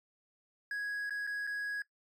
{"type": "tone with dropouts", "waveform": "triangle", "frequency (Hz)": 1661.2, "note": "G#6", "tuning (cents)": 0, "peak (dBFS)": -32, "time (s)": [0.71, 1.82], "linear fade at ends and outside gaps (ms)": 2, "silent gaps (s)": [[1.096, 1.106], [1.268, 1.273], [1.469, 1.473]], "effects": ["noise-tail reverb RT60 0.1 s tail -19 dB re dry", "MP3 96 kbps"]}